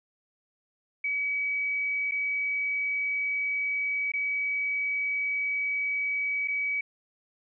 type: tone with dropouts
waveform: sine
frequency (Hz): 2275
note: C#7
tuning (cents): +44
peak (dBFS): -26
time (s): 1.04-6.81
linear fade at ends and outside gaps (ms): 5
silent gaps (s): 2.112-2.119 / 4.119-4.136 / 6.476-6.482
effects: none